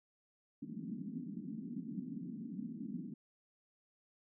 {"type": "band-pass noise", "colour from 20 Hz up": "white", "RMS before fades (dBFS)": -44, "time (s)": [0.62, 3.14], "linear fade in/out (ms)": 5, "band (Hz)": [170, 270], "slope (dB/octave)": 48, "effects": []}